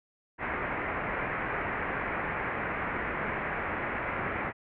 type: low-pass noise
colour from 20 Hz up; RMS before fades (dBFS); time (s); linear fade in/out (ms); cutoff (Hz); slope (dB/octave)
white; -33; 0.38-4.53; 50; 2200; 48
effects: none